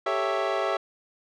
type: chord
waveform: 25% pulse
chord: A dominant seventh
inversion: third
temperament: equal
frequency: 392 / 440 / 554.4 / 659.3 Hz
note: G4 / A4 / C#5 / E5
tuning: 0 / 0 / 0 / 0 cents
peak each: -26 / -30 / -26 / -24 dBFS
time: 0.06-0.77 s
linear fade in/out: 5 ms
effects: low-pass 3000 Hz 12 dB/octave